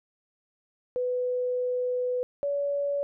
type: tone pair in turn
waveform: sine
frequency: 498 / 568.3 Hz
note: B4 / C#5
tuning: +14 / +43 cents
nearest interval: major second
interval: 229 cents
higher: second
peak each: -25 dBFS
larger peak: neither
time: 0.96-2.23 / 2.43-3.03 s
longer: first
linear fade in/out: 0 ms
effects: none